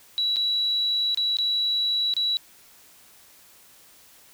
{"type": "tone with dropouts", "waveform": "sine", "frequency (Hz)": 3917, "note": "B7", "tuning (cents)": -15, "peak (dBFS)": -21, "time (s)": [0.18, 2.37], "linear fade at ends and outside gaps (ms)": 0, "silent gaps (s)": [[0.36, 0.367], [1.146, 1.174], [1.369, 1.386], [2.138, 2.166]], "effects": ["white hiss -53 dBFS RMS until 4.33 s"]}